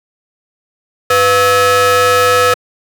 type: ring-modulated tone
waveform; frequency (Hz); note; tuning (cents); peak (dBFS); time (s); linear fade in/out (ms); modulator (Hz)
35% pulse; 400.3; G4; +36; -3; 1.1-2.54; 5; 898
effects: high-pass 150 Hz 12 dB/octave + 7-bit